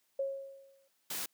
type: tone with exponential decay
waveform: sine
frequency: 546 Hz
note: C#5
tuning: 26 cents flat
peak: -29 dBFS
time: 0.19-0.88 s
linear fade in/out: 5 ms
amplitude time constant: 150 ms
type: noise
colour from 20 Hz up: white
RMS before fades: -38 dBFS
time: 1.1-1.26 s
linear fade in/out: 5 ms
effects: white hiss -75 dBFS RMS until 1.33 s + high-pass 150 Hz 12 dB/octave